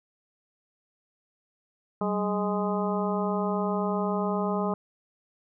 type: harmonic tone with a mistuned harmonic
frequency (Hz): 207.7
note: G#3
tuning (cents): 0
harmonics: 1 / 2 / 3 / 4 / 5 / 6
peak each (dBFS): -28 / -31 / -33 / -34 / -35 / -36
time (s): 2.01-4.74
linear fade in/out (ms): 2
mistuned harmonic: 1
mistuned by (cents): -140
effects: none